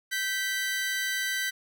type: tone pair together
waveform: sawtooth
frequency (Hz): 1551 / 1968.3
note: G6 / B6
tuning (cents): -19 / -6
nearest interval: major third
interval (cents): 413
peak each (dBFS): -27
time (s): 0.11-1.51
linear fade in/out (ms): 20
effects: none